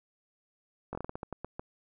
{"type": "slowing click train", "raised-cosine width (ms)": 1, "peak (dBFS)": -23, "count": 11, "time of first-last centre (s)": [0.93, 1.595], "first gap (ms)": 20, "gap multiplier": 1.25, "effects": []}